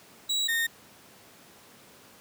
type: tone pair in turn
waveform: 35% pulse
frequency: 3889 / 1839.9 Hz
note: B7 / A#6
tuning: -27 / -23 cents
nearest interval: octave + minor second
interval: 1296 cents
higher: first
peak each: -23 dBFS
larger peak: neither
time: 0.29-0.48 / 0.48-0.67 s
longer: neither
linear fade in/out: 10 ms
effects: pink hiss -53 dBFS RMS until 2.2 s + high-pass 150 Hz 12 dB/octave